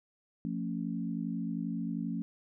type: chord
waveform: sine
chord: F augmented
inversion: none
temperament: equal with one note detuned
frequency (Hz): 174.61 / 224.6 / 277.2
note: F3 / A3 / C#4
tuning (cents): 0 / +36 / 0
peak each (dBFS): -36 / -36 / -38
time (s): 0.45-2.22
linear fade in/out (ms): 0
effects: none